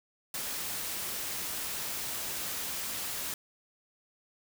white noise, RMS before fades -36 dBFS, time 0.34-3.34 s, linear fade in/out 2 ms, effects none

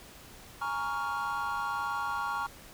triangle chord, Bb minor seventh, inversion third, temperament equal with one note detuned, 830.6 / 932.3 / 1112.6 / 1396.9 Hz, Ab5 / Bb5 / Db6 / F6, 0 / 0 / +6 / 0 cents, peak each -36 / -35 / -33 / -34 dBFS, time 0.61-2.47 s, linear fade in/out 10 ms, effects pink hiss -51 dBFS RMS until 2.73 s

